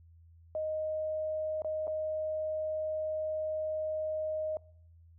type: tone with dropouts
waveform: sine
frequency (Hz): 622.3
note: D#5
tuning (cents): 0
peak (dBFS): -31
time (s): 0.55-4.57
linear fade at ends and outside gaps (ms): 1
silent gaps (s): 1.62-1.646 / 1.871-1.878
effects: noise-tail reverb RT60 0.7 s tail -24 dB re dry + added 83 Hz sine -55 dBFS peak until 5.18 s